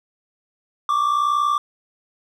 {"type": "tone pair together", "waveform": "triangle", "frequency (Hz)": [1117.4, 1178], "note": ["C#6", "D6"], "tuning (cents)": [13, 5], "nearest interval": "minor second", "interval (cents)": 92, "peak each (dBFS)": [-21, -16], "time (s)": [0.89, 1.58], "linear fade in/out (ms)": 2, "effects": []}